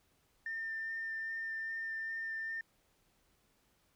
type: tone with vibrato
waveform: sine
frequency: 1800 Hz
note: A6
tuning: 39 cents sharp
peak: -36 dBFS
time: 0.46-2.61 s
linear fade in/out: 2 ms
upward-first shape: sine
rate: 2.5 Hz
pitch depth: 9 cents each way
effects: tanh soft clip ceiling -32 dBFS + pink hiss -73 dBFS RMS until 3.95 s